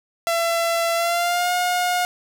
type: tone with pitch glide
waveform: sawtooth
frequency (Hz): 673 to 717.1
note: E5 to F5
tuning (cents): +36 to +46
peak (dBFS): -15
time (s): 0.27-2.05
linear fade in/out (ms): 0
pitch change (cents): +110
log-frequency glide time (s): 0.94-1.52
effects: none